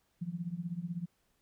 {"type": "tone with tremolo", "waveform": "sine", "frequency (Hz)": 172.6, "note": "F3", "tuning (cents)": -20, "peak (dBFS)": -31, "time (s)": [0.21, 1.06], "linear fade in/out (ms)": 10, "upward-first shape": "triangle", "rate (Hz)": 16, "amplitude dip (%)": 95, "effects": ["pink hiss -75 dBFS RMS until 1.41 s"]}